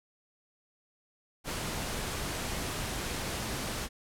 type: noise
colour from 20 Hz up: pink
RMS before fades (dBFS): -35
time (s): 1.44-3.89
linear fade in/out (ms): 50
effects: low-pass 12000 Hz 12 dB/octave